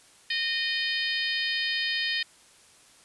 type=harmonic tone; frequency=615 Hz; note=D#5; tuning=20 cents flat; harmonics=3 / 4 / 5 / 6 / 7 / 8; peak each=-30 / -34 / -32 / -34 / -35 / -36 dBFS; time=0.3-2.23 s; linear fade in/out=5 ms; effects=white hiss -56 dBFS RMS until 3.04 s + resampled to 24000 Hz